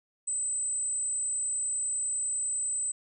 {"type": "tone", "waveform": "sine", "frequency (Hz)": 8070, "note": "B8", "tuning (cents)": 36, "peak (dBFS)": -28, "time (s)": [0.27, 2.92], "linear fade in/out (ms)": 10, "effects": []}